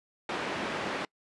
pink band-pass noise, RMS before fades -34 dBFS, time 0.29-1.05 s, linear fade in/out 2 ms, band 250 to 2800 Hz, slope 12 dB/octave, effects noise-tail reverb RT60 0.1 s tail -26 dB re dry + resampled to 24000 Hz

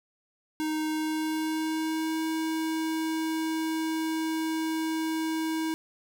square tone with pitch glide, 311.1 to 319.7 Hz, D#4 to D#4, 0 to +47 cents, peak -28 dBFS, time 0.6-5.74 s, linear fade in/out 0 ms, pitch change +47 cents, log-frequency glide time 0.87-2.24 s, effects none

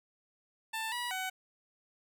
15% pulse tone with pitch steps, 888 / 970 / 750 Hz, A5 / B5 / F#5, +16 / -31 / +23 cents, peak -28 dBFS, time 0.73-1.3 s, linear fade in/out 10 ms, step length 190 ms, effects none

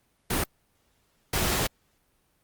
pink noise bursts at uneven times, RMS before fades -26 dBFS, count 2, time 0.3-0.44 / 1.33-1.67 s, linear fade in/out 5 ms, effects pink hiss -69 dBFS RMS until 2.43 s + Opus 32 kbps

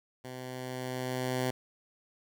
10% pulse tone with level ramp, 127.6 Hz, C3, 43 cents flat, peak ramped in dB -33 to -20 dBFS, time 0.24-1.51 s, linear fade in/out 10 ms, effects none

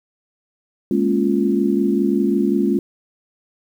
sine chord, Bb minor seventh, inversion third, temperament equal, 207.7 / 233.1 / 277.2 / 349.2 Hz, Ab3 / Bb3 / Db4 / F4, 0 / 0 / 0 / 0 cents, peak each -19 / -23 / -20 / -20 dBFS, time 0.91-2.79 s, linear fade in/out 2 ms, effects 8-bit

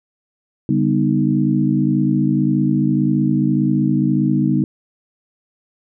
sine tone cluster, 143.3 / 198.2 / 248.1 / 309.9 Hz, D3 / G3 / B3 / D#4, -42 / +19 / +8 / -7 cents, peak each -19 dBFS, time 0.69-4.64 s, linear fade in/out 2 ms, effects none

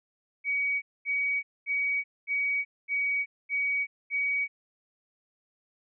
sine tone bursts, 2260 Hz, C#7, 33 cents sharp, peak -25 dBFS, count 7, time 0.44-4.48 s, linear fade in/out 50 ms, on 380 ms, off 230 ms, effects none

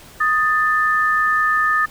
sine tone pair together, 1244.5 / 1770.2 Hz, D#6 / A6, 0 / +10 cents, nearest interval tritone, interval 610 cents, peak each -17 dBFS, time 0.2-1.86 s, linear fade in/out 10 ms, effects pink hiss -43 dBFS RMS until 1.9 s

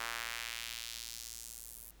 sawtooth tone with high-pass filter sweep, 116.2 Hz, A#2, 5 cents flat, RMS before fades -44 dBFS, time 0-1.91 s, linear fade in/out 5 ms, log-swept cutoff 1300 to 12000 Hz, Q 1.2, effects added 50 Hz sine -59 dBFS peak until 2 s + pink hiss -65 dBFS RMS until 2 s

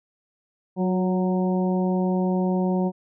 harmonic tone with a mistuned harmonic, 185 Hz, F#3, in tune, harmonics 1 / 2 / 3 / 4 / 5, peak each -21 / -27 / -31 / -33 / -35 dBFS, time 0.76-2.92 s, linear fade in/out 50 ms, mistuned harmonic 2, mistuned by -30 cents, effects none

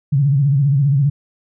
sine tone with vibrato, 139.8 Hz, C#3, 15 cents sharp, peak -11 dBFS, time 0.12-1.1 s, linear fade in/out 10 ms, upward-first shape sine, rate 15 Hz, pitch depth 110 cents each way, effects none

